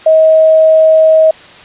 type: tone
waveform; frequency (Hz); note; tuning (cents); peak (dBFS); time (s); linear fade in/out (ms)
sine; 635; D#5; +35; -3; 0.06-1.31; 5
effects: white hiss -35 dBFS RMS until 1.64 s + resampled to 8000 Hz